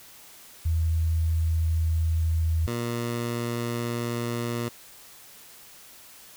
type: tone pair in turn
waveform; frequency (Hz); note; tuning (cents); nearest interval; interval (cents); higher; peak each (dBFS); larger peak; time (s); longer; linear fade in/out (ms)
sine / 15% pulse; 81.3 / 118.53; E2 / A#2; -23 / +29; perfect fifth; 652; second; -21; neither; 0.65-2.67 / 2.67-4.69; neither; 10
effects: white hiss -49 dBFS RMS until 6.36 s